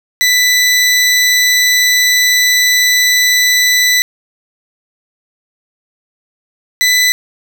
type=tone pair in turn; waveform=20% pulse; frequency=1986 / 1993.9 Hz; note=B6 / B6; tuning=+9 / +16 cents; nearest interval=unison; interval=7 cents; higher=second; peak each=-3 dBFS; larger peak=neither; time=0.21-4.02 / 6.81-7.12 s; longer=first; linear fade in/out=0 ms; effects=none